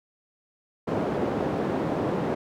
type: band-pass noise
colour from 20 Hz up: white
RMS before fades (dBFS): -27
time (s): 0.87-2.35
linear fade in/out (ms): 10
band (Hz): 140 to 490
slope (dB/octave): 12
effects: none